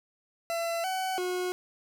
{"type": "tone with pitch steps", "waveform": "40% pulse", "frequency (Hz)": [673, 753, 363], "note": ["E5", "F#5", "F#4"], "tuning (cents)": [36, 30, -33], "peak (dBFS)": -28, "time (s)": [0.5, 1.52], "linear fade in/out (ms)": 0, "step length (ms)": 340, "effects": []}